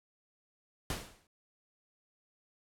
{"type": "noise with exponential decay", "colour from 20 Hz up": "pink", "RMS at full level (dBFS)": -34, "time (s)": [0.9, 1.27], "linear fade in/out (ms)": 2, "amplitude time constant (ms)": 79, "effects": ["low-pass 12000 Hz 12 dB/octave"]}